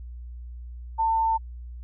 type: tone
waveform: sine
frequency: 897 Hz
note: A5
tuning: 33 cents sharp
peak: -20 dBFS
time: 0.98-1.38 s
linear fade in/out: 20 ms
effects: added 60 Hz sine -36 dBFS peak until 1.83 s